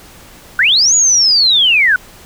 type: linear two-way sweep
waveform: sine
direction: up then down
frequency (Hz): 1424 to 6900 to 1439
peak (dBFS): -7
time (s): 0.59-1.96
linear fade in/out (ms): 2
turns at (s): 0.95
effects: pink hiss -39 dBFS RMS until 2.25 s